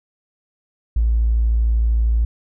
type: tone with tanh clipping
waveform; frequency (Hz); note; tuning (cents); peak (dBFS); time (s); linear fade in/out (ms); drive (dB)
triangle; 56.5; A1; +47; -13; 0.96-2.25; 5; 2
effects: none